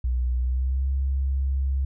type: tone with pitch glide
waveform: sine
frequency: 61.74 to 67.33 Hz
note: B1 to C#2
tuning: 0 to -50 cents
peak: -21 dBFS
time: 0.04-1.85 s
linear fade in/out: 5 ms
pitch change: +150 cents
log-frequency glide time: 0.38-0.89 s
effects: none